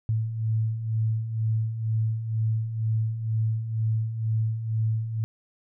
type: beating tone pair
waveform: sine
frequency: 109.3 / 111.4 Hz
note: A2 / A2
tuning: -11 / +22 cents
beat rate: 2.1 Hz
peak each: -31 / -24 dBFS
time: 0.09-5.24 s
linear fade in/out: 0 ms
effects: none